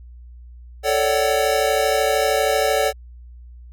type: chord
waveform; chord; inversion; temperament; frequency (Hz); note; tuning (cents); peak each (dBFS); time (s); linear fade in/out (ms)
square; D major seventh; second; equal with one note detuned; 440 / 554.4 / 587.3 / 754.7; A4 / C#5 / D5 / F#5; 0 / 0 / 0 / +34; -23; 0.83-2.93; 50
effects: added 60 Hz sine -38 dBFS peak until 3.72 s